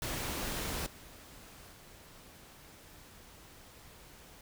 pink noise with level steps, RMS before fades -37 / -53 / -55 dBFS, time 0.02-4.41 s, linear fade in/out 2 ms, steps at 0.86 / 1.72 s, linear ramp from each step 5 ms, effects none

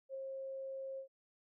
sine tone with ADSR envelope, 536 Hz, C5, 42 cents sharp, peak -39 dBFS, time 0.09-1.08 s, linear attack 55 ms, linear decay 6 ms, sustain -2 dB, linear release 97 ms, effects none

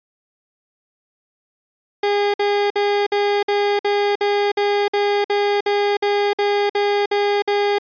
30% pulse tone bursts, 408.1 Hz, G#4, 30 cents flat, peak -13 dBFS, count 16, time 2.03-7.785 s, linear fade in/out 5 ms, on 310 ms, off 53 ms, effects resampled to 11025 Hz

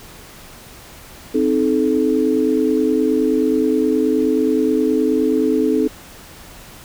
sine chord, A diminished, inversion first, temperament equal with one note detuned, 261.6 / 311.1 / 432.2 Hz, C4 / Eb4 / A4, 0 / 0 / -31 cents, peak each -18 dBFS, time 1.34-5.88 s, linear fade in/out 10 ms, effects pink hiss -40 dBFS RMS until 6.84 s

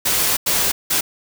white noise bursts at uneven times, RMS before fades -18 dBFS, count 3, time 0.05-0.37 / 0.46-0.72 / 0.9-1.01 s, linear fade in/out 10 ms, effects none

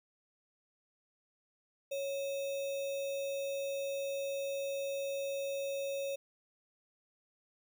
sine tone with sample-and-hold, 553 Hz, C#5, 4 cents flat, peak -34 dBFS, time 1.91-6.16 s, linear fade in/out 10 ms, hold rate 3150 Hz, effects none

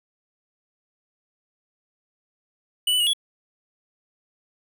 square tone with pitch steps, 2961 / 2986 / 2879 / 3375 Hz, F#7 / F#7 / F#7 / G#7, +1 / +15 / -48 / +27 cents, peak -19 dBFS, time 2.87-3.134 s, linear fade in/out 5 ms, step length 66 ms, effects none

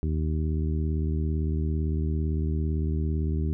harmonic tone, 77.78 Hz, D#2, in tune, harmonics 1 / 2 / 3 / 4 / 5, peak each -25 / -31 / -35 / -37 / -39 dBFS, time 0.03-3.53 s, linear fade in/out 0 ms, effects none

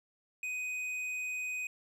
triangle tone with tanh clipping, 2500 Hz, D#7, 8 cents sharp, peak -36 dBFS, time 0.43-1.67 s, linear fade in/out 2 ms, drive 12 dB, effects none

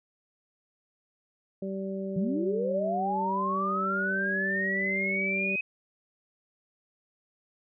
harmonic tone, 193.4 Hz, G3, 23 cents flat, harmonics 1 / 2 / 3, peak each -33 / -36 / -38 dBFS, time 1.62-5.56 s, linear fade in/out 5 ms
sine linear sweep, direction up, 160.4 to 2541 Hz, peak -27 dBFS, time 2.16-5.61 s, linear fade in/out 5 ms
effects none

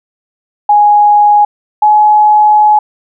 sine tone pair in turn, 830.6 / 845.6 Hz, G#5 / G#5, 0 / +31 cents, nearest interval unison, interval 31 cents, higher second, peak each -3 dBFS, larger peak neither, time 0.69-1.45 / 1.82-2.79 s, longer second, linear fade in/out 5 ms, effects none

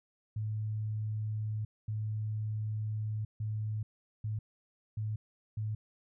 sine tone bursts at uneven times, 107.7 Hz, A2, 37 cents flat, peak -32 dBFS, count 6, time 0.36-1.65 / 1.88-3.25 / 3.4-3.83 / 4.24-4.39 / 4.97-5.16 / 5.57-5.75 s, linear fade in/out 5 ms, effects none

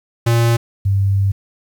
square / sine tone pair in turn, 116.9 / 98.3 Hz, A#2 / G2, +5 / +5 cents, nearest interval minor third, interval 300 cents, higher first, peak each -12 dBFS, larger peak neither, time 0.26-0.57 / 0.85-1.32 s, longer second, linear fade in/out 10 ms, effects 8-bit

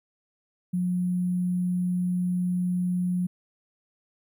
sine tone with sample-and-hold, 179.6 Hz, F3, 49 cents sharp, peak -23 dBFS, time 0.73-3.27 s, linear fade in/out 10 ms, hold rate 11025 Hz, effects none

